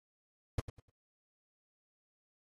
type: noise with echo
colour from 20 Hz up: brown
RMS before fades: -28 dBFS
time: 0.58-0.6 s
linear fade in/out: 5 ms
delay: 100 ms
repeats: 3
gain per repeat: -12 dB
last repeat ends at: 0.9 s
effects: AAC 32 kbps